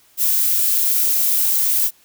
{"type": "noise", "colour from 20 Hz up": "violet", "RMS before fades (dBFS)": -17, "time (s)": [0.17, 1.91], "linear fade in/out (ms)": 50, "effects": ["white hiss -54 dBFS RMS until 2.04 s"]}